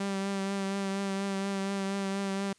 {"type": "tone with vibrato", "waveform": "sawtooth", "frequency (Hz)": 196, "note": "G3", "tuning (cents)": 0, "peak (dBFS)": -26, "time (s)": [0, 2.53], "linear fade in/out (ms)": 5, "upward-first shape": "triangle", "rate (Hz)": 4.2, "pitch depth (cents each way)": 26, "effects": ["white hiss -65 dBFS RMS until 2.58 s", "resampled to 22050 Hz"]}